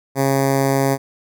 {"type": "tone with notch filter", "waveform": "10% pulse", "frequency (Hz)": 136.4, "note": "C#3", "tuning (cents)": -28, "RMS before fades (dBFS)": -17, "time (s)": [0.15, 0.98], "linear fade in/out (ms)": 50, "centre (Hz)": 3100, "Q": 0.86, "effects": []}